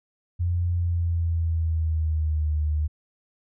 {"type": "tone with pitch glide", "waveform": "sine", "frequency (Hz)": [87.31, 76.01], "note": ["F2", "D#2"], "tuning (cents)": [0, -40], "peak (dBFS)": -21, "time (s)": [0.39, 2.88], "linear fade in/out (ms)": 20, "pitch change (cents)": -240, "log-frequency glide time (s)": [0.73, 2.54], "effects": []}